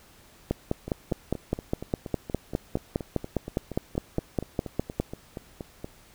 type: two click trains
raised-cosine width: 2 ms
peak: -21 / -11 dBFS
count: 22 / 23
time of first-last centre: 0.88-5.845 / 0.51-5 s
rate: 4.23 / 4.9 Hz
effects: pink hiss -55 dBFS RMS until 6.14 s